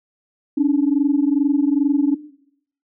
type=tone pair together; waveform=sine; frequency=277.2 / 299.6 Hz; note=C#4 / D4; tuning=0 / +35 cents; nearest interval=minor second; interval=135 cents; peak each=-16 dBFS; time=0.57-2.15 s; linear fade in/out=10 ms; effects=noise-tail reverb RT60 0.7 s tail -19 dB re dry + tanh soft clip ceiling -7 dBFS